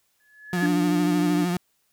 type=tone with exponential growth; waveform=sine; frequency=1706 Hz; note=G#6; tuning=46 cents sharp; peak=-24 dBFS; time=0.2-0.66 s; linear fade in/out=1 ms; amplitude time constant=100 ms
type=tone with vibrato; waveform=35% pulse; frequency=176.8 Hz; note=F3; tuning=22 cents sharp; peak=-21 dBFS; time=0.53-1.57 s; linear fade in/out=2 ms; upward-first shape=triangle; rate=13 Hz; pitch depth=48 cents each way
type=tone with pitch glide; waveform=sine; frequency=293.7 to 297.1 Hz; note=D4 to D4; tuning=0 to +20 cents; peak=-21 dBFS; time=0.62-1.45 s; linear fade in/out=10 ms; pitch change=+20 cents; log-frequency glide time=0.74-0.89 s
effects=white hiss -69 dBFS RMS until 1.92 s